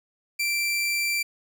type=tone; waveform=sawtooth; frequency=2349 Hz; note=D7; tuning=in tune; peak=-20 dBFS; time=0.39-1.23 s; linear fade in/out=10 ms; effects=none